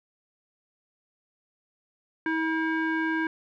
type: tone with low-pass filter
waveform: square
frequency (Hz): 321.3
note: E4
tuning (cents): -44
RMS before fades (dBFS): -27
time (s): 2.26-3.27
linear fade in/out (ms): 2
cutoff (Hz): 1800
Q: 6.1
effects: none